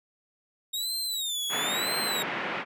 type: tone with vibrato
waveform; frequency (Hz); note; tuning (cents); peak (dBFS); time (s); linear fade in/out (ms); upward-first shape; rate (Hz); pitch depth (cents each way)
sawtooth; 3729; A#7; 0; -26; 0.73-2.23; 10; sine; 1; 180
type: band-pass noise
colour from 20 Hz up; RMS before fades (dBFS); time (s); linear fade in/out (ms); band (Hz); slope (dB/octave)
white; -32; 1.49-2.65; 50; 160 to 2400; 24
effects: none